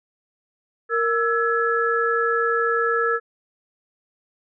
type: tone cluster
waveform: sine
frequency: 465 / 1324 / 1690 Hz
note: A#4 / E6 / G#6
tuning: -4 / +7 / +30 cents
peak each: -22 / -22 / -24 dBFS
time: 0.89-3.2 s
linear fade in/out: 50 ms
effects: none